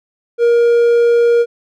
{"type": "tone", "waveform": "triangle", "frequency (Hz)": 471.7, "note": "A#4", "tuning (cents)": 20, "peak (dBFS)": -6, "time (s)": [0.38, 1.46], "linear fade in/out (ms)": 50, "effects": []}